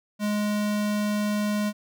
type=tone; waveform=square; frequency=208.6 Hz; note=G#3; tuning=8 cents sharp; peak=-24 dBFS; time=0.19-1.73 s; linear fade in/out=50 ms; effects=none